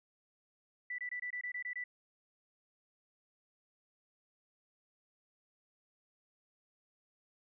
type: tone bursts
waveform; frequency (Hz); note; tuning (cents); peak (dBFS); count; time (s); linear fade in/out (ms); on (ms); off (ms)
sine; 1975.5; B6; 0; -37; 9; 0.9-1.84; 5; 84; 23
effects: none